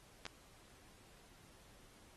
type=clicks; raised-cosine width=0.2 ms; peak=-26 dBFS; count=2; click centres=0.254 / 0.265 s; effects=pink hiss -64 dBFS RMS until 2.16 s + AAC 32 kbps